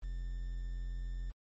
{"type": "tone with quantisation", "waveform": "triangle", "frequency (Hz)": 43.65, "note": "F1", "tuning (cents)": 0, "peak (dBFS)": -34, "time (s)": [0.02, 1.32], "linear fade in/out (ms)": 20, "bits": 10, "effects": ["MP3 32 kbps"]}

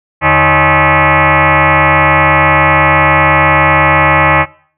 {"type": "tone with frequency modulation", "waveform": "sine", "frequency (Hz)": 551, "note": "C#5", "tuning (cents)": -11, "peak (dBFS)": -5, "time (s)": [0.21, 4.46], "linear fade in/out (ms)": 50, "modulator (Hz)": 234, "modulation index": 7.7, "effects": ["noise-tail reverb RT60 0.5 s tail -21 dB re dry"]}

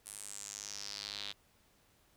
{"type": "tone with band-pass filter sweep", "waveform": "square", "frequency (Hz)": 51, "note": "G#1", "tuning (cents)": -31, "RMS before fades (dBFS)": -45, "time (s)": [0.05, 1.33], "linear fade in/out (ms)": 20, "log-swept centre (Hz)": [10000, 3600], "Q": 4.2, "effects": ["pink hiss -69 dBFS RMS until 2.16 s"]}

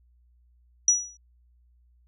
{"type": "tone with exponential decay", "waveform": "sine", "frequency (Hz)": 5850, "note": "F#8", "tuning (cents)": -21, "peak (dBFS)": -13, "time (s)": [0.88, 1.17], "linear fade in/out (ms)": 2, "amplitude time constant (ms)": 62, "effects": ["added 60 Hz sine -58 dBFS peak until 2.07 s"]}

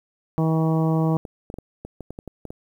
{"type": "harmonic tone", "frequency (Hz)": 160.3, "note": "E3", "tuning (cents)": -48, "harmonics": [1, 2, 3, 4, 5, 6, 7], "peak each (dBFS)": [-19, -25, -29, -31, -33, -35, -36], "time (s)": [0.38, 1.17], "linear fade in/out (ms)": 0}
{"type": "clicks", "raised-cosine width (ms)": 2, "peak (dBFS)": -21, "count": 11, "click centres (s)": [1.252, 1.501, 1.541, 1.586, 1.85, 2.007, 2.106, 2.189, 2.277, 2.453, 2.505]}
{"effects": ["9-bit"]}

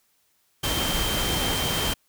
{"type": "tone in noise", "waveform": "sine", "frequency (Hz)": 3142, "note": "G7", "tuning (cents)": 3, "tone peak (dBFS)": -29, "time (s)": [0.63, 1.94], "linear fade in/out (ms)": 10, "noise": "pink", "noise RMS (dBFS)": -26, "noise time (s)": [0.63, 1.94], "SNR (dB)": -6, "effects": ["white hiss -67 dBFS RMS until 2.08 s"]}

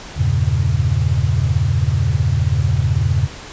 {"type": "chord", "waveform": "sine", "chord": "E diminished seventh", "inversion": "none", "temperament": "equal", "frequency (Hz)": [82.41, 98, 116.54, 138.59], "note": ["E2", "G2", "Bb2", "Db3"], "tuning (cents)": [0, 0, 0, 0], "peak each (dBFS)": -19, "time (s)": [0.16, 3.28], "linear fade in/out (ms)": 20, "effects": ["pink hiss -34 dBFS RMS until 3.52 s", "resampled to 16000 Hz"]}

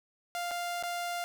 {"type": "tone with dropouts", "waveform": "sawtooth", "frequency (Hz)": 698.5, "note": "F5", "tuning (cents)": 0, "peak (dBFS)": -29, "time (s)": [0.35, 1.24], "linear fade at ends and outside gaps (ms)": 0, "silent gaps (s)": [[0.51, 0.514], [0.826, 0.835]], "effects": []}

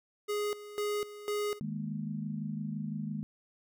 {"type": "tone with tremolo", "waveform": "square", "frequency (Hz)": 415.3, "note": "G#4", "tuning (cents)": 0, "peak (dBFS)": -31, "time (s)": [0.28, 1.6], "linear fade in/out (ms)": 20, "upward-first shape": "square", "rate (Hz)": 2, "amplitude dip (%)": 80}
{"type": "chord", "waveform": "sine", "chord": "D# suspended fourth", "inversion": "none", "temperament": "just", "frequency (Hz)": [155.56, 207.4, 233.3], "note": ["D#3", "G#3", "A#3"], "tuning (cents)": [0, -2, 2], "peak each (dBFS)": [-38, -37, -40], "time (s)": [1.61, 3.23], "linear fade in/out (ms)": 0}
{"effects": []}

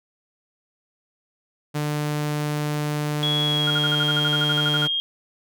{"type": "tone", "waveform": "sawtooth", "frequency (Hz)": 149, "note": "D3", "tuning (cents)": 25, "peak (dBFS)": -19, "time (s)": [1.74, 4.88], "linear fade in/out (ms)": 20}
{"type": "tone with pitch glide", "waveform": "sine", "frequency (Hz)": [3343, 3233], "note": ["G#7", "G#7"], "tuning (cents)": [11, -47], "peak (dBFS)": -21, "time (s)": [3.23, 5], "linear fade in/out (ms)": 0, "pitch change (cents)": -58, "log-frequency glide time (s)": [3.42, 3.95]}
{"type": "tone bursts", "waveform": "sine", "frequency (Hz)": 1419, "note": "F6", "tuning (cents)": 27, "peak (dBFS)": -23, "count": 15, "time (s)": [3.67, 4.854], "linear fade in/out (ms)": 5, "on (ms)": 36, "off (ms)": 46}
{"effects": []}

